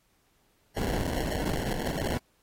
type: noise with sample-and-hold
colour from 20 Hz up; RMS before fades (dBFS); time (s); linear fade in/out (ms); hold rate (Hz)
pink; -30; 0.76-2.18; 10; 1225
effects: pink hiss -69 dBFS RMS until 2.42 s + AAC 48 kbps